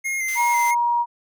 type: tone with vibrato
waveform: square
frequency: 2111 Hz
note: C7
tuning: 15 cents sharp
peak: -23 dBFS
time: 0.04-0.75 s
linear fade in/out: 20 ms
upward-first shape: square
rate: 3 Hz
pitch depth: 26 cents each way
type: high-pass noise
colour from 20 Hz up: white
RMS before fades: -36 dBFS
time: 0.28-0.71 s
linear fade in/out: 2 ms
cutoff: 1100 Hz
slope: 96 dB/octave
type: tone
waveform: sine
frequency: 951 Hz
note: A#5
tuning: 34 cents sharp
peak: -17 dBFS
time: 0.35-1.06 s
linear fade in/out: 50 ms
effects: none